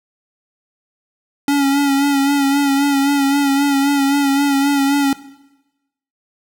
square tone with vibrato, 279.7 Hz, C#4, 16 cents sharp, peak -13 dBFS, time 1.48-5.13 s, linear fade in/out 2 ms, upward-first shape sine, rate 3.8 Hz, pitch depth 36 cents each way, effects noise-tail reverb RT60 1.0 s tail -18 dB re dry

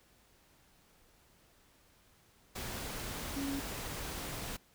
sine tone in noise, 277.2 Hz, C#4, in tune, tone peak -35 dBFS, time 3.36-3.6 s, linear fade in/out 10 ms, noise pink, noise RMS -41 dBFS, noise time 2.55-4.57 s, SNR +3 dB, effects pink hiss -66 dBFS RMS until 4.74 s

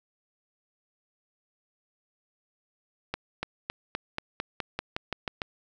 accelerating click train, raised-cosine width 0.3 ms, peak -14 dBFS, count 12, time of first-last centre 3.14-5.418 s, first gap 290 ms, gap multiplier 0.93, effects none

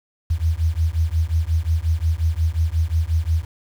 sine beating tone pair, 78.4 / 84 Hz, D#2 / E2, +14 / +33 cents, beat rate 5.6 Hz, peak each -20 / -20 dBFS, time 0.3-3.45 s, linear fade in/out 10 ms, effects 7-bit

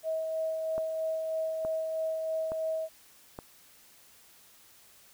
sine tone with tremolo, 640 Hz, D#5, 49 cents sharp, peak -28 dBFS, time 0.03-2.89 s, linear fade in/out 50 ms, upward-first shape sine, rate 3.1 Hz, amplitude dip 30%
click train, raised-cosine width 1 ms, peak -25 dBFS, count 4, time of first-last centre 0.78-3.389 s, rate 1.15 Hz
effects white hiss -58 dBFS RMS until 5.13 s

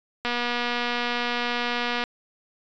click train, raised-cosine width 0.3 ms, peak -11 dBFS, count 432, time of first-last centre 0.25-2.038 s, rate 241 Hz, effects resampled to 16000 Hz

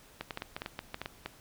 clicks, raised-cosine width 0.3 ms, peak -20 dBFS, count 12, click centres 0.21 / 0.308 / 0.374 / 0.421 / 0.565 / 0.619 / 0.661 / 0.791 / 0.944 / 1.016 / 1.059 / 1.26 s, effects pink hiss -57 dBFS RMS until 1.4 s

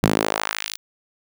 sawtooth tone with high-pass filter sweep, 53.1 Hz, G#1, 39 cents sharp, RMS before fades -23 dBFS, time 0.03-0.77 s, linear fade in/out 0 ms, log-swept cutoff 150 to 4600 Hz, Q 1.2, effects none

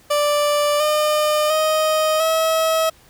30% pulse tone with pitch steps, 587.3 / 605.6 / 624.4 / 643.8 Hz, D5 / D#5 / D#5 / E5, 0 / -47 / +6 / -41 cents, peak -13 dBFS, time 0.1-2.9 s, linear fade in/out 10 ms, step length 700 ms, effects pink hiss -51 dBFS RMS until 3.09 s

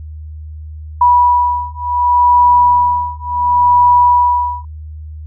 sine beating tone pair, 976 / 976.69 Hz, B5 / B5, -21 / -20 cents, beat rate 0.69 Hz, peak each -11 dBFS, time 1.01-4.65 s, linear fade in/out 5 ms, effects added 77 Hz sine -26 dBFS peak until 5.26 s

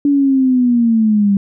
sine linear sweep, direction down, 288.3 to 196 Hz, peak -9 dBFS, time 0.05-1.37 s, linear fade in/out 2 ms, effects none

